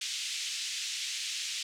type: band-pass noise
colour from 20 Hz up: pink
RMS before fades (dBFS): -36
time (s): 0.01-1.63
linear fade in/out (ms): 5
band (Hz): 2600 to 7400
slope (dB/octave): 24
effects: none